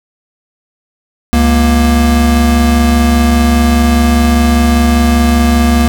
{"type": "tone pair together", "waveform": "square", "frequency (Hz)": [70.2, 235.6], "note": ["C#2", "A#3"], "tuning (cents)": [22, 19], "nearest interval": "octave + major sixth", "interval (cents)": 2097, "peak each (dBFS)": -10, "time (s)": [1.33, 5.88], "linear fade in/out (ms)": 0, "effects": []}